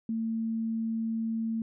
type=tone; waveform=sine; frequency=225 Hz; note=A3; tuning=39 cents sharp; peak=-28 dBFS; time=0.09-1.62 s; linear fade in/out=2 ms; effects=none